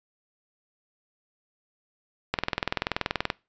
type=click train; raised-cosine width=0.3 ms; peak=-8 dBFS; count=21; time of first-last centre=2.34-3.302 s; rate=20.8 Hz; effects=noise-tail reverb RT60 0.3 s tail -24 dB re dry + resampled to 16000 Hz